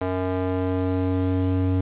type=tone with band-pass filter sweep; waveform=square; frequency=92.5 Hz; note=F#2; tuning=in tune; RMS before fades=-23 dBFS; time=0.01-1.81 s; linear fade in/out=5 ms; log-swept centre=590 to 210 Hz; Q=0.99; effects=resampled to 8000 Hz + 8-bit